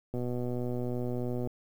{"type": "click train", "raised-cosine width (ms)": 2, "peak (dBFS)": -22, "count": 165, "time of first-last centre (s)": [0.14, 1.473], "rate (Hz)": 123, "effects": ["9-bit"]}